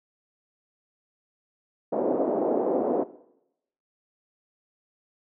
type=band-pass noise; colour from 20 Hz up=pink; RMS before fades=-25 dBFS; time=1.92-3.04 s; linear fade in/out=10 ms; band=300 to 640 Hz; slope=24 dB/octave; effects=noise-tail reverb RT60 0.8 s tail -17 dB re dry